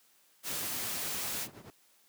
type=noise; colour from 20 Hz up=white; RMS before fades=-36 dBFS; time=0.43-1.48 s; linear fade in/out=50 ms
type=noise with tremolo; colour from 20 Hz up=brown; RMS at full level=-40 dBFS; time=0.5-1.7 s; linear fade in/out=0 ms; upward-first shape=triangle; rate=9.5 Hz; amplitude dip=80%
effects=white hiss -66 dBFS RMS until 2.08 s + high-pass 150 Hz 12 dB/octave